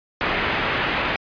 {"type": "low-pass noise", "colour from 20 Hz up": "white", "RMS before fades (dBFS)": -23, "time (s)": [0.21, 1.16], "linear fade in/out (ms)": 0, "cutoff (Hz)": 2700, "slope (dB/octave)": 24, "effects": ["resampled to 11025 Hz"]}